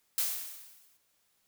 blue noise with exponential decay, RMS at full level -28 dBFS, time 0.18-0.97 s, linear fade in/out 1 ms, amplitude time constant 170 ms, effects white hiss -73 dBFS RMS until 1.47 s

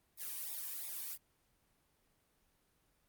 blue noise with flanger, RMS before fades -43 dBFS, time 0.17-1.18 s, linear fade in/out 50 ms, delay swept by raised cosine 0.66 to 1.52 ms, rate 2.9 Hz, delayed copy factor -1, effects pink hiss -75 dBFS RMS until 3.08 s + Opus 32 kbps

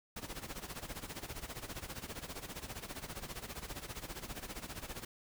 pink noise with tremolo, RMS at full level -42 dBFS, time 0.16-5.05 s, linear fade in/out 5 ms, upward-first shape sine, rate 15 Hz, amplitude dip 80%, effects none

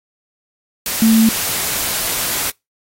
sine tone in noise, 223.3 Hz, A3, 26 cents sharp, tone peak -8 dBFS, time 1.02-1.29 s, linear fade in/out 2 ms, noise white, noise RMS -20 dBFS, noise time 0.86-2.5 s, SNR +9 dB, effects noise-tail reverb RT60 0.2 s tail -25 dB re dry + AAC 48 kbps

